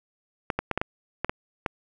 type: clicks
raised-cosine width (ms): 0.5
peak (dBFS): -10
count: 8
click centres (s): 0.502 / 0.59 / 0.713 / 0.776 / 0.815 / 1.246 / 1.295 / 1.662
effects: none